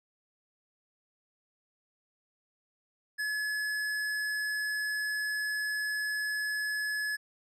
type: tone with tanh clipping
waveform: sine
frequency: 1705 Hz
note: G#6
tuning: 45 cents sharp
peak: -32 dBFS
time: 3.18-7.17 s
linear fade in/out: 20 ms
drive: 17 dB
effects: resampled to 32000 Hz